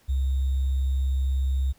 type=tone with sample-and-hold; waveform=sine; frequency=66.6 Hz; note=C2; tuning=31 cents sharp; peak=-21 dBFS; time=0.08-1.73 s; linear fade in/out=20 ms; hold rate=3675 Hz; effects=pink hiss -61 dBFS RMS until 1.78 s